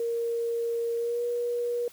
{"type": "tone with pitch glide", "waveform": "sine", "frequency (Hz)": [466.2, 479.6], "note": ["A#4", "A#4"], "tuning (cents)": [0, 49], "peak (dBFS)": -26, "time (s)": [0, 1.88], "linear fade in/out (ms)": 2, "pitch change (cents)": 49, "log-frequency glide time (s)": [0.97, 1.24], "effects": ["white hiss -53 dBFS RMS until 1.92 s"]}